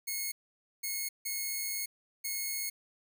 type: tone bursts at uneven times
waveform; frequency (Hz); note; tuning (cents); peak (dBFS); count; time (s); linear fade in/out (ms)
5% pulse; 2178; C#7; -31; -23; 4; 0.07-0.32 / 0.83-1.09 / 1.25-1.86 / 2.24-2.7; 10
effects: none